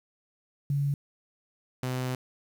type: tone pair in turn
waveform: sine / sawtooth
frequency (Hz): 141.7 / 127.71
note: C#3 / C3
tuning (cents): +38 / -42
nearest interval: major second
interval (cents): 180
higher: first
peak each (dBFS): -24 / -25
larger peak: first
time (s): 0.7-0.94 / 1.83-2.15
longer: second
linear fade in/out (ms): 2
effects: 9-bit